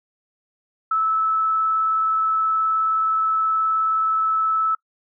sine tone with vibrato, 1307 Hz, E6, 15 cents flat, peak -17 dBFS, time 0.91-4.75 s, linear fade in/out 5 ms, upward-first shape sine, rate 19 Hz, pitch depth 8 cents each way, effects noise-tail reverb RT60 0.1 s tail -25 dB re dry

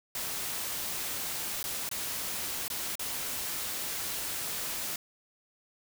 white noise with dropouts, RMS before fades -35 dBFS, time 0.15-4.96 s, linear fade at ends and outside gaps 2 ms, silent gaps 1.629-1.64 / 1.891-1.913 / 2.681-2.701 / 2.955-2.994 s, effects none

